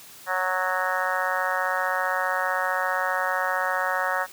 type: harmonic tone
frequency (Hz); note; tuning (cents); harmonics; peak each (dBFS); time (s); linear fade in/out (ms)
184.7; F#3; -3; 3 / 4 / 5 / 6 / 7 / 8 / 9 / 10; -31 / -31 / -31 / -31 / -31 / -31 / -31 / -31; 0.26-4.27; 50
effects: white hiss -46 dBFS RMS until 4.32 s + high-pass 60 Hz 12 dB/octave